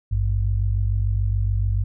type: tone pair together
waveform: sine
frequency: 52.65 / 99.6 Hz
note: G#1 / G2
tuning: +24 / +28 cents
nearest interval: major seventh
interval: 1104 cents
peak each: -21 dBFS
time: 0.11-1.84 s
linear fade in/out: 10 ms
effects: none